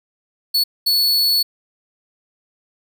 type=tone bursts at uneven times; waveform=45% pulse; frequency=4418 Hz; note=C#8; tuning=7 cents flat; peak=-13 dBFS; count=2; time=0.54-0.64 / 0.86-1.43 s; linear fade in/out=10 ms; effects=none